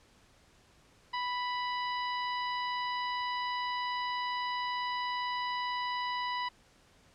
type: harmonic tone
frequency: 987.8 Hz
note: B5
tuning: in tune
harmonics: 1 / 2 / 3 / 4 / 5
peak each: -33 / -39 / -43 / -45 / -47 dBFS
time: 1.13-6.49 s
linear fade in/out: 10 ms
effects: pink hiss -63 dBFS RMS until 7.14 s + low-pass 8000 Hz 12 dB/octave